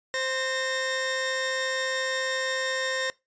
sawtooth tone pair together, 523.3 / 1834.4 Hz, C5 / A#6, 0 / -28 cents, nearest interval octave + minor seventh, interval 2172 cents, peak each -26 / -25 dBFS, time 0.14-3.1 s, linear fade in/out 0 ms, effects noise-tail reverb RT60 0.2 s tail -20 dB re dry + resampled to 16000 Hz

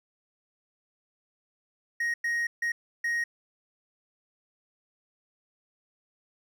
triangle tone bursts at uneven times, 1876 Hz, A#6, 11 cents sharp, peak -24 dBFS, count 4, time 2-2.14 / 2.24-2.47 / 2.62-2.72 / 3.04-3.24 s, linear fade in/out 5 ms, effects none

